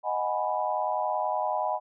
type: chord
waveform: sine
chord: G# minor seventh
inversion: second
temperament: equal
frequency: 622.3 / 740 / 830.6 / 987.8 Hz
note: D#5 / F#5 / G#5 / B5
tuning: 0 / 0 / 0 / 0 cents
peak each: -31 dBFS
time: 0.03-1.8 s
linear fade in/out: 50 ms
effects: none